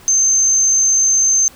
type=tone; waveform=sine; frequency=6272 Hz; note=G8; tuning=in tune; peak=-10 dBFS; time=0.08-1.48 s; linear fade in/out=0 ms; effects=pink hiss -43 dBFS RMS until 1.55 s